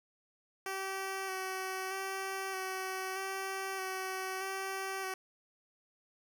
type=tone with vibrato; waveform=10% pulse; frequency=381.5 Hz; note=G4; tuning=47 cents flat; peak=-28 dBFS; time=0.66-5.14 s; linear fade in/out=2 ms; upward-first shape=square; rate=0.8 Hz; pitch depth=17 cents each way; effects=none